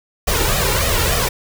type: noise with flanger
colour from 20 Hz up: pink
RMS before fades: -17 dBFS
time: 0.27-1.29 s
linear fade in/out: 10 ms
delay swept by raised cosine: 1.6 to 2.21 ms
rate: 3.4 Hz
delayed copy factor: +0.7
effects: none